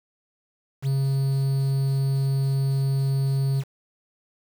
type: tone with quantisation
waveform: triangle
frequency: 136.1 Hz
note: C#3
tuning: 31 cents flat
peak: -18 dBFS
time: 0.82-3.64 s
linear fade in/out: 50 ms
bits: 7
effects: none